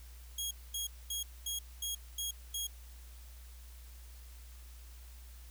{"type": "tone bursts", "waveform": "15% pulse", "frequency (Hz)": 3290, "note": "G#7", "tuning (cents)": -17, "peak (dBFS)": -28, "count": 7, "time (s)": [0.38, 2.67], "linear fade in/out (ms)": 5, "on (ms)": 130, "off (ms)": 230, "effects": ["added 60 Hz sine -49 dBFS peak until 5.5 s", "white hiss -60 dBFS RMS until 5.5 s"]}